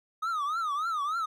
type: tone with vibrato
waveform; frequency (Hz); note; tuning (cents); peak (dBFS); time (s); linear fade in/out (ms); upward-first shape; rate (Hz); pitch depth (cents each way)
triangle; 1244.5; D#6; 0; -26; 0.22-1.26; 10; triangle; 3.4; 200
effects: none